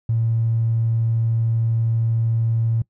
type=tone; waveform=triangle; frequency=114.1 Hz; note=A#2; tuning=37 cents flat; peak=-13 dBFS; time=0.09-2.82 s; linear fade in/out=5 ms; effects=noise-tail reverb RT60 0.1 s tail -25 dB re dry + tanh soft clip ceiling -14 dBFS